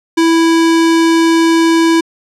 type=tone; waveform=square; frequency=329.6 Hz; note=E4; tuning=in tune; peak=-8 dBFS; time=0.17-2.01 s; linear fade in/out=10 ms; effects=low-pass 8000 Hz 12 dB/octave